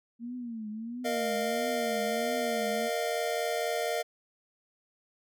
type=tone with vibrato; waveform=sine; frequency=230 Hz; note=A#3; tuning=23 cents flat; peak=-35 dBFS; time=0.19-2.9 s; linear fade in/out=50 ms; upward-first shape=triangle; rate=1.5 Hz; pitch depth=160 cents each way
type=chord; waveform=square; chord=Bb suspended fourth; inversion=none; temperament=equal with one note detuned; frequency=466.2 / 614.4 / 698.5 Hz; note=Bb4 / Eb5 / F5; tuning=0 / -22 / 0 cents; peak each=-34 dBFS; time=1.04-4.03 s; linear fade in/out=20 ms
effects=none